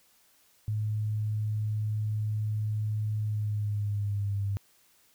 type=tone with pitch glide; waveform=sine; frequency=107 to 99.83 Hz; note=A2 to G2; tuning=-48 to +32 cents; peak=-27 dBFS; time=0.68-4.57 s; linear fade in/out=0 ms; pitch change=-120 cents; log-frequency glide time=3.2-4.44 s; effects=white hiss -64 dBFS RMS until 5.14 s